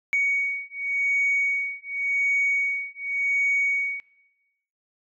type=beating tone pair; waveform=sine; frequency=2240 / 2240.89 Hz; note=C#7 / C#7; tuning=+18 / +18 cents; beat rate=0.89 Hz; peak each=-24 dBFS; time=0.13-4 s; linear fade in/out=0 ms; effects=noise-tail reverb RT60 0.9 s tail -17 dB re dry + tanh soft clip ceiling -15 dBFS

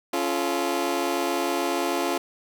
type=chord; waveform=20% pulse; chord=Db augmented; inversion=none; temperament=just; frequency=277.2 / 346.5 / 433.1 Hz; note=Db4 / F4 / A4; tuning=0 / -14 / -27 cents; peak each=-24 / -21 / -26 dBFS; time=0.13-2.18 s; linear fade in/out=5 ms; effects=none

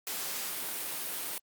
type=noise; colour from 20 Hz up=white; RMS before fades=-36 dBFS; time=0.07-1.38 s; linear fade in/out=0 ms; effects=high-pass 200 Hz 12 dB/octave + Opus 48 kbps

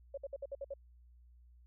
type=tone bursts; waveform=sine; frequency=554.4 Hz; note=C#5; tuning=in tune; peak=-38 dBFS; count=7; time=0.14-0.739 s; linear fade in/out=5 ms; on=35 ms; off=59 ms; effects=added 60 Hz sine -58 dBFS peak until 1.66 s

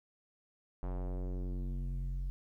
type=tone with low-pass filter sweep; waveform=square; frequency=45.58 Hz; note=F#1; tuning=25 cents flat; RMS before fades=-37 dBFS; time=0.83-2.3 s; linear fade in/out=0 ms; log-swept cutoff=970 to 92 Hz; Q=1.3; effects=12-bit

